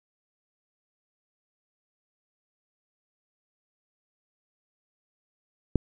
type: click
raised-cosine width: 3 ms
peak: -8 dBFS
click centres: 5.757 s
effects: none